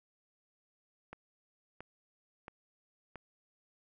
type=click train; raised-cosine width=0.5 ms; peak=-30 dBFS; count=4; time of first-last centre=1.13-3.157 s; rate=1.48 Hz; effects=none